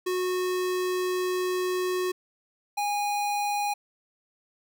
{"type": "tone pair in turn", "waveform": "square", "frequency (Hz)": [365.8, 821.2], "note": ["F#4", "G#5"], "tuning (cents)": [-20, -20], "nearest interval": "octave + major second", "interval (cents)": 1400, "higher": "second", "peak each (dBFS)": -26, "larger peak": "neither", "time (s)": [[0.06, 2.12], [2.77, 3.74]], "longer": "first", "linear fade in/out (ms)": 10, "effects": []}